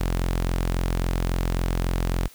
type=tone; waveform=sawtooth; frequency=43.65 Hz; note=F1; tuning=in tune; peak=-18 dBFS; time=0-2.28 s; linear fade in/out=10 ms; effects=white hiss -50 dBFS RMS until 2.34 s